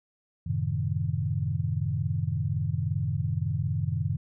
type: chord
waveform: sine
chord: F# diminished seventh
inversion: none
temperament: equal with one note detuned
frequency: 92.5 / 110 / 133.64 / 155.56 Hz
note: F#2 / A2 / C3 / Eb3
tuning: 0 / 0 / +37 / 0 cents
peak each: -31 dBFS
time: 0.46-4.17 s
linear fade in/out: 10 ms
effects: none